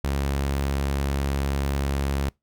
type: tone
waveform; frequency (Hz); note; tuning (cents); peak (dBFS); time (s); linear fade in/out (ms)
sawtooth; 69.3; C#2; 0; -19; 0.04-2.29; 0
effects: noise-tail reverb RT60 0.2 s tail -26 dB re dry